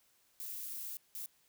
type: noise bursts at uneven times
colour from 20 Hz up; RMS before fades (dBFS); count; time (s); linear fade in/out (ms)
violet; -43; 2; 0.4-0.97 / 1.15-1.26; 0
effects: white hiss -71 dBFS RMS until 1.48 s